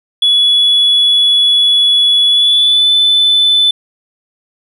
triangle tone with pitch glide, 3398 to 3508 Hz, G#7 to A7, +39 to -6 cents, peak -4 dBFS, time 0.22-3.71 s, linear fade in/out 5 ms, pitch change +55 cents, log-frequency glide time 2.26-2.91 s, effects tanh soft clip ceiling -3 dBFS

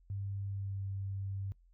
sine tone with pitch glide, 99 to 97.69 Hz, G2 to G2, +18 to -5 cents, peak -36 dBFS, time 0.1-1.52 s, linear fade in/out 0 ms, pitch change -23 cents, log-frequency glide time 0.5-0.82 s, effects noise-tail reverb RT60 0.1 s tail -20 dB re dry + added 43 Hz sine -61 dBFS peak until 1.73 s

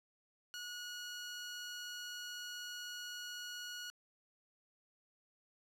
15% pulse tone, 1453 Hz, F#6, 32 cents flat, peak -37 dBFS, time 0.54-3.9 s, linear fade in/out 0 ms, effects low-pass 12000 Hz 12 dB/octave + 13-bit

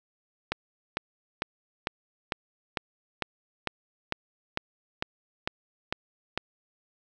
click train, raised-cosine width 0.3 ms, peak -11 dBFS, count 14, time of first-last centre 0.52-6.376 s, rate 2.22 Hz, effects none

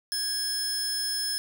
sawtooth tone pair together, 1647 / 5229 Hz, G#6 / E8, -15 / -15 cents, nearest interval octave + minor sixth, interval 2000 cents, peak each -35 / -25 dBFS, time 0.12-1.38 s, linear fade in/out 0 ms, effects 10-bit

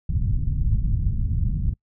pink low-pass noise, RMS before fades -22 dBFS, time 0.09-1.74 s, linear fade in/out 5 ms, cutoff 150 Hz, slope 24 dB/octave, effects noise-tail reverb RT60 0.1 s tail -24 dB re dry

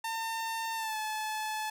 sawtooth tone with pitch glide, 904 to 863.7 Hz, A5 to A5, +47 to -32 cents, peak -29 dBFS, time 0.04-1.7 s, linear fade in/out 5 ms, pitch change -79 cents, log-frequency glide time 0.75-0.97 s, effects none

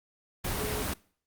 sine tone in noise, 424.2 Hz, G#4, 37 cents sharp, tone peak -35 dBFS, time 0.58-0.83 s, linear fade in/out 10 ms, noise pink, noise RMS -32 dBFS, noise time 0.44-0.94 s, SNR -6 dB, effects noise-tail reverb RT60 0.5 s tail -22 dB re dry + Opus 32 kbps

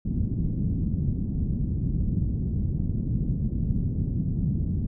white low-pass noise, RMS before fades -26 dBFS, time 0.05-4.87 s, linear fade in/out 10 ms, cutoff 200 Hz, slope 24 dB/octave, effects none

